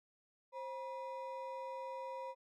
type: ring-modulated tone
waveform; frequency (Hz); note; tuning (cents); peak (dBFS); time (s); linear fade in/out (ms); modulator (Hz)
triangle; 747; F#5; +16; -37; 0.52-2.35; 50; 218
effects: none